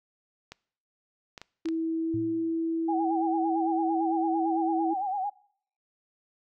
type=clicks; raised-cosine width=0.2 ms; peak=-24 dBFS; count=5; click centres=0.52 / 1.378 / 1.416 / 1.657 / 1.687 s
type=tone with pitch glide; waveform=sine; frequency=325.3 to 328.1 Hz; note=E4 to E4; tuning=-23 to -8 cents; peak=-26 dBFS; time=1.65-4.94 s; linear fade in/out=10 ms; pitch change=+15 cents; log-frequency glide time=2.01-2.17 s
type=tone with exponential decay; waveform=sine; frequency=113.4 Hz; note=A#2; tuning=47 cents flat; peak=-31 dBFS; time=2.14-2.6 s; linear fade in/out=0 ms; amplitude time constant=100 ms
type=tone with vibrato; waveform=sine; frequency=784 Hz; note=G5; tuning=in tune; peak=-27 dBFS; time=2.88-5.3 s; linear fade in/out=10 ms; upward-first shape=sine; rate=8.9 Hz; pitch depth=99 cents each way
effects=noise-tail reverb RT60 0.6 s tail -23 dB re dry